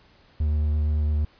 triangle tone with vibrato, 75.5 Hz, D2, 48 cents sharp, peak -18 dBFS, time 0.4-1.25 s, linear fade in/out 5 ms, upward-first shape sine, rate 8.8 Hz, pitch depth 13 cents each way, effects pink hiss -57 dBFS RMS until 1.39 s + resampled to 11025 Hz

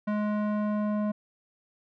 square tone with low-pass filter sweep, 210 Hz, G#3, 19 cents sharp, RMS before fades -28 dBFS, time 0.07-1.12 s, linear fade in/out 10 ms, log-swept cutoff 1500 to 880 Hz, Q 1.1, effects none

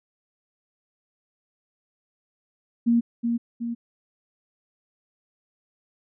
sine tone with echo, 234.6 Hz, A#3, 11 cents sharp, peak -16 dBFS, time 2.86-3.01 s, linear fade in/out 20 ms, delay 370 ms, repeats 2, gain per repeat -5 dB, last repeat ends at 3.75 s, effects none

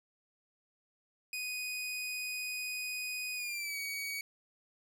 sawtooth tone with pitch glide, 2489 to 2256 Hz, D#7 to C#7, 0 to +30 cents, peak -33 dBFS, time 1.33-4.21 s, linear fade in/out 2 ms, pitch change -170 cents, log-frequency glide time 3.35-3.78 s, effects 12-bit

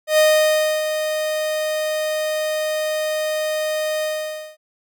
45% pulse tone with ADSR envelope, 618 Hz, D#5, 12 cents flat, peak -11 dBFS, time 0.07-4.57 s, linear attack 110 ms, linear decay 640 ms, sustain -9 dB, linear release 540 ms, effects none

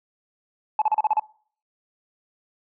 sine tone bursts, 860 Hz, A5, 40 cents flat, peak -15 dBFS, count 7, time 0.79-1.196 s, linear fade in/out 2 ms, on 28 ms, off 35 ms, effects noise-tail reverb RT60 0.5 s tail -24 dB re dry + tanh soft clip ceiling -13 dBFS

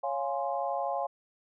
sine chord, Db major seventh, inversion none, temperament equal, 554.4 / 698.5 / 830.6 / 1046.5 Hz, Db5 / F5 / Ab5 / C6, 0 / 0 / 0 / 0 cents, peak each -34 / -33 / -34 / -38 dBFS, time 0.03-1.07 s, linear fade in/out 10 ms, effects none

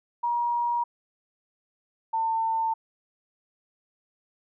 sine tone pair in turn, 952 / 898.6 Hz, A#5 / A5, +36 / +36 cents, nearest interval minor second, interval 100 cents, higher first, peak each -23 dBFS, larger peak neither, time 0.23-0.84 / 2.13-2.74 s, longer neither, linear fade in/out 10 ms, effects none

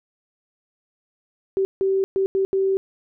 sine tone bursts at uneven times, 385.7 Hz, G4, 28 cents flat, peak -17 dBFS, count 5, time 1.57-1.65 / 1.81-2.04 / 2.16-2.26 / 2.35-2.45 / 2.53-2.77 s, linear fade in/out 0 ms, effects none

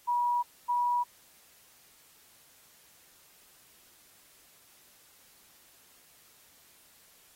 sine tone pair in turn, 966 / 969.6 Hz, B5 / B5, -39 / -32 cents, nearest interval unison, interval 7 cents, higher second, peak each -25 dBFS, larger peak neither, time 0.07-0.43 / 0.68-1.04 s, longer neither, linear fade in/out 20 ms, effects white hiss -60 dBFS RMS until 7.35 s + AAC 48 kbps

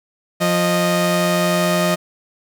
sawtooth tone pair together, 175.7 / 620 Hz, F3 / D#5, +11 / -6 cents, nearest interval octave + minor seventh, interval 2183 cents, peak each -14 dBFS, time 0.4-1.96 s, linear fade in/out 20 ms, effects none

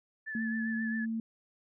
sine tone with vibrato, 1735 Hz, A6, 25 cents flat, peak -36 dBFS, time 0.26-1.06 s, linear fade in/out 20 ms, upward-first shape triangle, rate 7.5 Hz, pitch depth 44 cents each way
sine tone, 225.3 Hz, A3, 41 cents sharp, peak -31 dBFS, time 0.35-1.2 s, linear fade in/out 2 ms
effects none

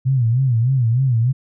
sine tone with vibrato, 123.47 Hz, B2, in tune, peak -13 dBFS, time 0.05-1.33 s, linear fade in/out 20 ms, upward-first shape sine, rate 3.3 Hz, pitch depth 160 cents each way, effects none

